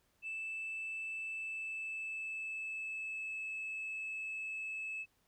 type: tone with pitch glide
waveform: sine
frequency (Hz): 2637 to 2604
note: E7 to E7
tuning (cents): 0 to -22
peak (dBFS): -37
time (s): 0.22-5.06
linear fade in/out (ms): 50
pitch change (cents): -22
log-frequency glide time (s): 1.26-3.41
effects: tanh soft clip ceiling -36 dBFS + pink hiss -75 dBFS RMS until 5.27 s